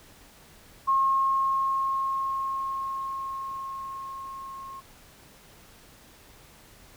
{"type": "tone with level ramp", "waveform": "sine", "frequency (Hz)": 1078, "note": "C#6", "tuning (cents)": -49, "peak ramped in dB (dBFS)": [-19, -38], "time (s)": [0.87, 4.81], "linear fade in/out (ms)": 20, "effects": ["pink hiss -53 dBFS RMS until 6.96 s"]}